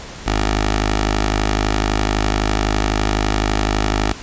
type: tone with notch filter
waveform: 10% pulse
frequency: 51.91 Hz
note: G#1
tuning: in tune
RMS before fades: -18 dBFS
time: 0.26-4.13 s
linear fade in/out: 10 ms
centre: 150 Hz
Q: 0.51
effects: pink hiss -34 dBFS RMS until 4.22 s + resampled to 16000 Hz